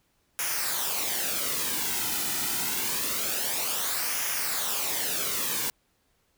white noise with flanger, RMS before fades -29 dBFS, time 0.39-5.7 s, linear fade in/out 0 ms, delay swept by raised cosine 0.24 to 1.84 ms, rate 0.26 Hz, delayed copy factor -0.6, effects pink hiss -70 dBFS RMS until 6.37 s

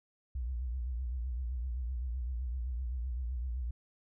sine tone with vibrato, 61.7 Hz, B1, 1 cent flat, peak -33 dBFS, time 0.35-3.71 s, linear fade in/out 5 ms, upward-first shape triangle, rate 7.8 Hz, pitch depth 150 cents each way, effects none

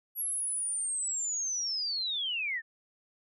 sine linear sweep, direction down, 11500 to 1736 Hz, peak -30 dBFS, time 0.15-2.62 s, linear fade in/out 50 ms, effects none

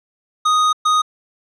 square tone bursts at uneven times, 1244.5 Hz, D#6, in tune, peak -13 dBFS, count 2, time 0.45-0.73 / 0.85-1.02 s, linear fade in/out 10 ms, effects low-pass 6000 Hz 12 dB/octave

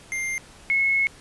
square / sine tone pair in turn, 2100 / 2183 Hz, C7 / C#7, +6 / -27 cents, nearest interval minor second, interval 67 cents, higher second, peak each -26 / -18 dBFS, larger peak second, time 0.12-0.38 / 0.7-1.07 s, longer second, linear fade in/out 0 ms, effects pink hiss -48 dBFS RMS until 1.2 s + resampled to 24000 Hz

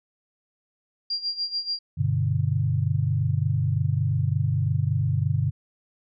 sine tone with tremolo, 4769 Hz, D8, 26 cents sharp, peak -23 dBFS, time 1.1-1.79 s, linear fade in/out 5 ms, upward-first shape sine, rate 6.9 Hz, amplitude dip 80%
sine chord, G major, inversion none, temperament equal, 98 / 123.47 / 146.83 Hz, G2 / B2 / D3, 0 / 0 / 0 cents, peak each -25 dBFS, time 1.97-5.51 s, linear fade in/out 20 ms
effects none

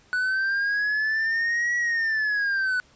triangle linear two-way sweep, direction up then down, 1480 to 1931 to 1480 Hz, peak -20 dBFS, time 0.13-2.8 s, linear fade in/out 0 ms, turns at 1.76 s, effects pink hiss -57 dBFS RMS until 2.95 s + resampled to 16000 Hz

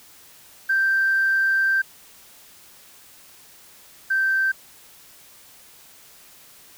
sine tone pair in turn, 1568 / 1559.1 Hz, G6 / G6, 0 / -10 cents, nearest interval unison, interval 10 cents, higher first, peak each -16 / -17 dBFS, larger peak first, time 0.69-1.82 / 4.1-4.52 s, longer first, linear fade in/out 10 ms, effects tanh soft clip ceiling -12 dBFS + white hiss -49 dBFS RMS until 6.77 s

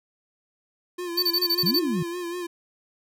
square tone with vibrato, 349.2 Hz, F4, in tune, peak -30 dBFS, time 0.98-2.47 s, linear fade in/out 10 ms, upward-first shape sine, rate 5.2 Hz, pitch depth 53 cents each way
square tone bursts, 4544 Hz, C#8, 42 cents sharp, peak -20 dBFS, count 8, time 1.17-1.795 s, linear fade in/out 10 ms, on 58 ms, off 23 ms
sine exponential two-way sweep, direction up then down, 149.8 to 369.6 to 149.8 Hz, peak -23 dBFS, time 1.63-2.03 s, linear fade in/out 5 ms, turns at 1.79 s
effects none

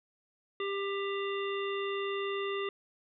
harmonic tone, 396.5 Hz, G4, 20 cents sharp, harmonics 1 / 3 / 5 / 7 / 9, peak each -33 / -39 / -42 / -43 / -45 dBFS, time 0.6-2.69 s, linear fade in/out 2 ms, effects none

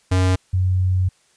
square / sine tone pair in turn, 92.5 / 92.5 Hz, F#2 / F#2, 0 / 0 cents, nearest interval unison, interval 0 cents, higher neither, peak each -15 dBFS, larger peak neither, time 0.11-0.36 / 0.53-1.09 s, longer second, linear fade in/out 10 ms, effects white hiss -59 dBFS RMS until 1.36 s + resampled to 22050 Hz

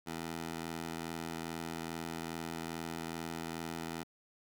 15% pulse tone with high-pass filter, 82.41 Hz, E2, in tune, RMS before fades -41 dBFS, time 0.06-4.04 s, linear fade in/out 20 ms, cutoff 200 Hz, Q 0.54, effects none

